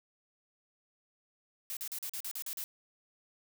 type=noise bursts; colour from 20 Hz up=blue; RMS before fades=-39 dBFS; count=9; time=1.7-2.64 s; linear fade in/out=0 ms; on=68 ms; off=41 ms; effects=none